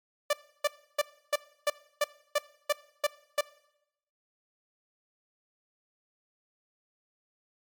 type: tone bursts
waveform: sawtooth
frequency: 587.3 Hz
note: D5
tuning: in tune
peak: -19 dBFS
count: 10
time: 0.3-3.41 s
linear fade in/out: 5 ms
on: 32 ms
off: 310 ms
effects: noise-tail reverb RT60 0.8 s tail -20 dB re dry + MP3 96 kbps